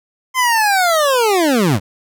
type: linear sweep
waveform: 25% pulse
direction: down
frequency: 1046 to 83.5 Hz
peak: -8 dBFS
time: 0.34-1.8 s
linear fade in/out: 50 ms
effects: none